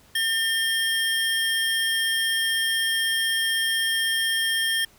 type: tone pair together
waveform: square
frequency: 1804 / 3214 Hz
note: A6 / G7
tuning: +43 / +43 cents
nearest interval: minor seventh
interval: 1000 cents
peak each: -25 dBFS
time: 0.15-4.85 s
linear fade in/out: 5 ms
effects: pink hiss -55 dBFS RMS until 4.98 s